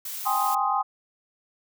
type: noise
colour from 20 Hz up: blue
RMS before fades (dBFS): -34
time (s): 0.05-0.55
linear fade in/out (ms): 5
type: chord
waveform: sine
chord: Ab major seventh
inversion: third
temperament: equal with one note detuned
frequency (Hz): 784 / 830.6 / 1046.5 / 1248.1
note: G5 / Ab5 / C6 / Eb6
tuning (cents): 0 / 0 / 0 / +5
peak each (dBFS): -27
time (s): 0.25-0.83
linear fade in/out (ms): 20
effects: none